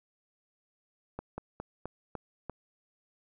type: slowing click train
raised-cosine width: 1 ms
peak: -23 dBFS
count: 6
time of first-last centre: 1.19-2.497 s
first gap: 190 ms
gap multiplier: 1.16
effects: none